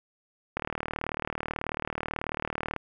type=click train; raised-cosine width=0.5 ms; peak=-15 dBFS; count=85; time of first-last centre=0.57-2.763 s; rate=38.3 Hz; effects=none